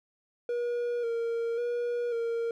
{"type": "tone with vibrato", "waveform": "triangle", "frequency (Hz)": 471.7, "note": "A#4", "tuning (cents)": 20, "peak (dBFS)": -26, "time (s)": [0.49, 2.51], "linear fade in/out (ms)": 2, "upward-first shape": "square", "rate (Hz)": 0.92, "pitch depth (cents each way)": 30, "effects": []}